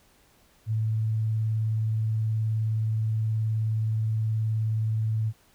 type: tone with vibrato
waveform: sine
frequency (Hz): 110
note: A2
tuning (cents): 0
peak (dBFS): -23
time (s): 0.66-5.33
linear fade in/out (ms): 50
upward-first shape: sine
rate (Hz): 19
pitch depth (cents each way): 15
effects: pink hiss -61 dBFS RMS until 5.54 s